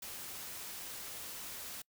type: noise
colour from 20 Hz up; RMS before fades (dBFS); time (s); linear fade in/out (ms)
white; -45; 0.02-1.82; 5
effects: noise-tail reverb RT60 0.1 s tail -26 dB re dry